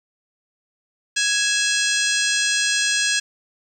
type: harmonic tone with a mistuned harmonic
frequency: 830.6 Hz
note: G#5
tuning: in tune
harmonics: 2 / 3 / 4 / 5 / 6 / 7 / 8 / 9 / 10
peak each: -23 / -25 / -26 / -27 / -28 / -28 / -29 / -30 / -30 dBFS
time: 1.16-3.2 s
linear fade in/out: 10 ms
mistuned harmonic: 3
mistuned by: +92 cents
effects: 8-bit